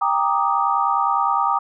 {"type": "chord", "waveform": "sine", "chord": "Eb major seventh", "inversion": "first", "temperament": "equal with one note detuned", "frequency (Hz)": [792.6, 932.3, 1174.7, 1244.5], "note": ["G5", "Bb5", "D6", "Eb6"], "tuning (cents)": [19, 0, 0, 0], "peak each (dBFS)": -22, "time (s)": [0.01, 1.59], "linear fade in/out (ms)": 10, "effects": []}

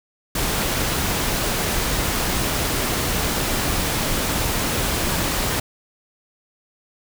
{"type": "noise", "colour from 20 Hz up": "pink", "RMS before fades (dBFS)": -22, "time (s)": [0.35, 5.6], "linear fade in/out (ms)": 5, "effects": []}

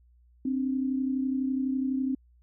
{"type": "tone pair together", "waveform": "sine", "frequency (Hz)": [261.6, 293.6], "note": ["C4", "D4"], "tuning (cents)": [0, 0], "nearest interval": "major second", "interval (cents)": 200, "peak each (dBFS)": [-26, -34], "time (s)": [0.45, 2.15], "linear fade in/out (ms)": 5, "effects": ["added 60 Hz sine -57 dBFS peak until 2.42 s"]}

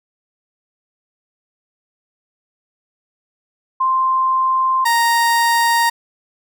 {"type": "tone pair in turn", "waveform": ["sine", "30% pulse"], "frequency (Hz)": [1046.5, 932.3], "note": ["C6", "A#5"], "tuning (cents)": [0, 0], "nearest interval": "major second", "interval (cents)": 200, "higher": "first", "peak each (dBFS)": [-13, -10], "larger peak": "second", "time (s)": [[3.8, 4.85], [4.85, 5.9]], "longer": "neither", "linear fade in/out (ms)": 10, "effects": []}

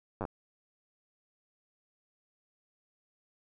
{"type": "slowing click train", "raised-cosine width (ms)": 1, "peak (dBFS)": -21, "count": 5, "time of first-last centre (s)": [0.21, 0.252], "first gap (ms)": 9, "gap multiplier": 1.1, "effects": []}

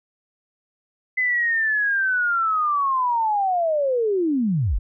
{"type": "linear sweep", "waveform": "sine", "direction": "down", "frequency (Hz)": [2035, 32.52], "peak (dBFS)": -18, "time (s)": [1.17, 4.79], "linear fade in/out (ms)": 10, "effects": []}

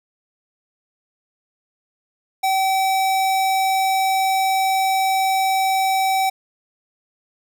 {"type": "tone", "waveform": "square", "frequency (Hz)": 767, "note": "G5", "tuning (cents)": -38, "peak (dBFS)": -17, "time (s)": [2.43, 6.3], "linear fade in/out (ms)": 10, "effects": []}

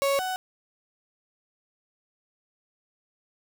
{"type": "tone pair in turn", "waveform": "35% pulse", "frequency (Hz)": [554.4, 746], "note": ["C#5", "F#5"], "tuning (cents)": [0, 14], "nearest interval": "perfect fourth", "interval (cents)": 514, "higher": "second", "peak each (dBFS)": [-20, -26], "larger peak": "first", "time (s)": [[0.02, 0.19], [0.19, 0.36]], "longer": "neither", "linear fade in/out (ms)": 0, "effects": []}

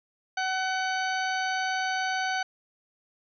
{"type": "harmonic tone", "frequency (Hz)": 753, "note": "F#5", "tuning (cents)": 30, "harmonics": [1, 2, 3, 4, 5, 6, 8], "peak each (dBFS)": [-29, -30, -38, -39, -44, -39, -43], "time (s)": [0.37, 2.43], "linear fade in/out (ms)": 5, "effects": []}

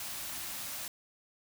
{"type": "band-stop noise", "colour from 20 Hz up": "white", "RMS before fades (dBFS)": -40, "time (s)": [0, 0.88], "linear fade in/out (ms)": 2, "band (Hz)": [370, 530], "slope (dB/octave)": 96, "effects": []}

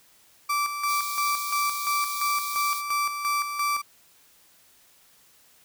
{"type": "tone with tremolo", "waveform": "35% pulse", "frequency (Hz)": 1165, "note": "D6", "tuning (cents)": -14, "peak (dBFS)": -21, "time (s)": [0.49, 3.82], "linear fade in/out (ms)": 10, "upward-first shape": "square", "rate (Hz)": 2.9, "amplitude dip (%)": 55}
{"type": "high-pass noise", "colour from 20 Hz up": "white", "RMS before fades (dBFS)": -35, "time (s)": [0.86, 2.83], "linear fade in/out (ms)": 50, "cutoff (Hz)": 3400, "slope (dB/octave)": 96}
{"effects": ["white hiss -58 dBFS RMS until 5.64 s"]}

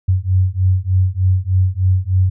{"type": "beating tone pair", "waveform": "sine", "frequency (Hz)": [91.6, 94.9], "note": ["F#2", "F#2"], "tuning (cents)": [-17, 44], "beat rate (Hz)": 3.3, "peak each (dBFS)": -15, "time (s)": [0.08, 2.3], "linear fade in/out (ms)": 10, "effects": []}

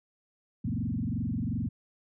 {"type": "tone with frequency modulation", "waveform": "sine", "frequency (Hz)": 170.1, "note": "F3", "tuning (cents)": -45, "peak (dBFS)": -28, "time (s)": [0.64, 1.69], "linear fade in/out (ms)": 10, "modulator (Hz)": 22.7, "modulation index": 3.8, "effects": []}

